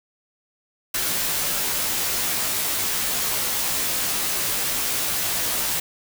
white noise with comb filter, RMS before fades -24 dBFS, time 0.94-5.8 s, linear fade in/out 5 ms, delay 15 ms, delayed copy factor -0.7, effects none

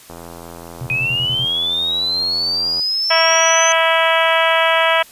click train, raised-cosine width 1 ms, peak -20 dBFS, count 229, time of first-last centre 0.1-2.795 s, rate 84.6 Hz
sine tone bursts, 127.7 Hz, C3, 42 cents flat, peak -23 dBFS, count 7, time 0.81-1.448 s, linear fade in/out 2 ms, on 56 ms, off 41 ms
sine linear sweep, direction up, 2489 to 6160 Hz, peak -16 dBFS, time 0.9-3.72 s, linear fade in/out 0 ms
harmonic tone, 326.9 Hz, E4, 14 cents flat, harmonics 2 / 3 / 4 / 5 / 6 / 7 / 8 / 9 / 10, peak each -17 / -19 / -20 / -21 / -22 / -22 / -23 / -24 / -24 dBFS, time 3.1-5.03 s, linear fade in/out 10 ms
effects white hiss -43 dBFS RMS until 5.11 s + resampled to 32000 Hz

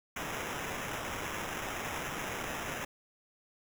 white noise with sample-and-hold, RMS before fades -38 dBFS, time 0.16-2.85 s, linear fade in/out 5 ms, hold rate 4410 Hz, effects none

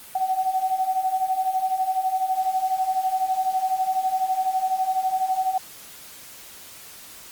sine beating tone pair, 746 / 758 Hz, F#5 / F#5, +14 / +42 cents, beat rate 12 Hz, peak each -26 / -22 dBFS, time 0.15-5.58 s, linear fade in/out 5 ms, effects white hiss -43 dBFS RMS until 7.31 s + Opus 32 kbps

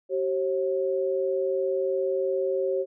sine tone pair together, 382.9 / 540 Hz, G4 / C#5, -41 / -45 cents, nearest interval tritone, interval 596 cents, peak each -26 dBFS, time 0.09-2.86 s, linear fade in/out 50 ms, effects none

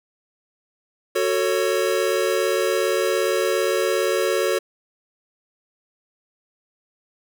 square chord, F# minor, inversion none, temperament equal with one note detuned, 370 / 447.4 / 554.4 Hz, F#4 / A4 / C#5, 0 / +29 / 0 cents, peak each -24 dBFS, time 1.15-4.59 s, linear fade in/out 10 ms, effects none

